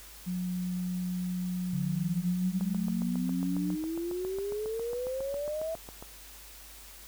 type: tone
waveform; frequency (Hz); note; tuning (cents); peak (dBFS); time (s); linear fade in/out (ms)
sine; 180.9; F#3; -39; -30; 0.26-3.76; 20
type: exponential sweep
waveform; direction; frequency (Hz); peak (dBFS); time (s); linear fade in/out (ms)
sine; up; 141.2 to 659.3; -31; 1.73-5.75; 5
type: click train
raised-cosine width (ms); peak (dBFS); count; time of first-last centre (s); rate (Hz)
1; -29; 26; 2.61-6.025; 7.32
effects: added 50 Hz sine -53 dBFS peak until 7.07 s + white hiss -50 dBFS RMS until 7.07 s